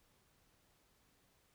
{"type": "silence", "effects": ["pink hiss -73 dBFS RMS until 1.54 s"]}